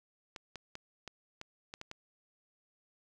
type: clicks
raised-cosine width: 0.2 ms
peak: -26 dBFS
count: 8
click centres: 0.362 / 0.557 / 0.754 / 1.077 / 1.414 / 1.739 / 1.814 / 1.914 s
effects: none